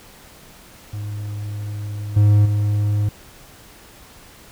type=tone with level steps; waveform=triangle; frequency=103.83 Hz; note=G#2; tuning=in tune; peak=-23 / -8 / -14 dBFS; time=0.93-3.09 s; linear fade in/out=5 ms; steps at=2.16 / 2.45 s; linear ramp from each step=10 ms; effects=pink hiss -45 dBFS RMS until 4.51 s